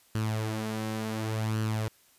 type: tone with flanger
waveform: sawtooth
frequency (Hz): 109.5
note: A2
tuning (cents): -8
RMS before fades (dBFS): -31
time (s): 0.15-1.88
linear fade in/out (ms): 0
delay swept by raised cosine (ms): 0.67 to 5.37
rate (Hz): 0.69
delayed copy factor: +0.55
effects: white hiss -62 dBFS RMS until 2.18 s + resampled to 32000 Hz